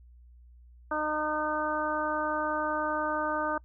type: harmonic tone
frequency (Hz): 305.1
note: D#4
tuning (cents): -34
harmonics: 1 / 2 / 3 / 4 / 5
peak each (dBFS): -36 / -33 / -33 / -33 / -35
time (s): 0.91-3.58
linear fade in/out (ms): 5
effects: noise-tail reverb RT60 0.1 s tail -26 dB re dry + added 60 Hz sine -51 dBFS peak until 3.64 s